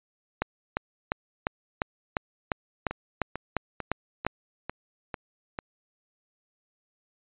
two click trains, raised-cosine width 0.5 ms, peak -17 / -10 dBFS, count 7 / 12, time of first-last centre 2.91-5.589 / 0.42-4.266 s, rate 2.24 / 2.86 Hz, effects resampled to 8000 Hz

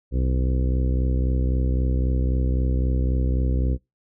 harmonic tone, 63.8 Hz, C2, 43 cents flat, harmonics 1 / 2 / 3 / 4 / 5 / 6 / 7 / 8, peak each -20 / -27 / -35 / -32 / -35 / -39 / -38 / -39 dBFS, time 0.11-3.78 s, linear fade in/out 50 ms, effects noise-tail reverb RT60 0.2 s tail -23 dB re dry

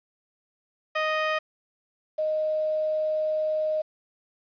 15% pulse / sine tone pair in turn, 622.3 / 620.1 Hz, D#5 / D#5, 0 / -6 cents, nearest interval unison, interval 6 cents, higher first, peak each -17 / -23 dBFS, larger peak first, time 0.95-1.39 / 2.18-3.82 s, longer second, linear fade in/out 10 ms, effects resampled to 11025 Hz + 9-bit

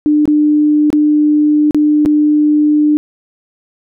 sine tone with dropouts, 299.6 Hz, D4, 35 cents sharp, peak -7 dBFS, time 0.06-2.97 s, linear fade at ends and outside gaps 0 ms, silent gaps 0.255-0.277 / 0.903-0.929 / 1.709-1.746 / 2.051-2.059 s, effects none

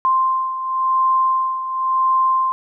sine beating tone pair, 1046.5 / 1047.44 Hz, C6 / C6, 0 / +2 cents, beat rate 0.94 Hz, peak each -16 / -22 dBFS, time 0.05-2.52 s, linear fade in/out 0 ms, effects none

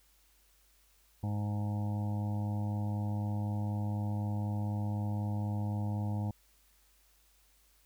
harmonic tone with a mistuned harmonic, 104 Hz, G#2, 3 cents sharp, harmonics 1 / 2 / 3 / 5 / 6 / 7 / 8 / 9, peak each -32 / -38 / -46 / -51 / -53 / -50 / -50 / -53 dBFS, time 1.23-6.31 s, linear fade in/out 5 ms, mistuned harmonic 9, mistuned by -35 cents, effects added 50 Hz sine -68 dBFS peak until 7.85 s + white hiss -68 dBFS RMS until 7.85 s

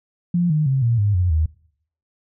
sine tone with pitch steps, 174.7 / 152.97 / 133.94 / 117.27 / 102.68 / 89.91 / 78.72 Hz, F3 / D#3 / C3 / A#2 / G#2 / F#2 / D#2, +1 / -29 / +41 / +11 / -19 / -49 / +21 cents, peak -15 dBFS, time 0.34-1.46 s, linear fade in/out 5 ms, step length 160 ms, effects noise-tail reverb RT60 0.6 s tail -21 dB re dry

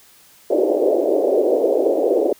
white band-pass noise, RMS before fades -17 dBFS, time 0.5-2.33 s, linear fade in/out 5 ms, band 320 to 600 Hz, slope 48 dB/octave, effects white hiss -50 dBFS RMS until 2.39 s

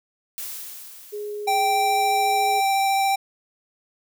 blue noise with exponential decay, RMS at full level -31 dBFS, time 0.38-2.41 s, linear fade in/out 0 ms, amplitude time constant 440 ms
sine tone, 416.5 Hz, G#4, 5 cents sharp, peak -28 dBFS, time 1.12-2.61 s, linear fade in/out 20 ms
square tone with vibrato, 782 Hz, G5, 4 cents flat, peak -19 dBFS, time 1.47-3.16 s, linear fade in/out 10 ms, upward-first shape sine, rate 14 Hz, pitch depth 9 cents each way
effects none

